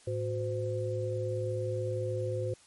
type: tone cluster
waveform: sine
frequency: 108.3 / 366.5 / 513 Hz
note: A2 / F#4 / C5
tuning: -27 / -16 / -34 cents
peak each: -33 / -37 / -34 dBFS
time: 0.07-2.54 s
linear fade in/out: 5 ms
effects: white hiss -59 dBFS RMS until 2.66 s + MP3 48 kbps